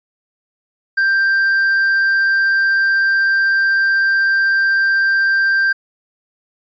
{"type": "tone", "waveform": "triangle", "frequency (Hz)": 1577, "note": "G6", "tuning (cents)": 10, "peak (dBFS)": -10, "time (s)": [0.97, 5.73], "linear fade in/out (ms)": 10, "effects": ["resampled to 16000 Hz"]}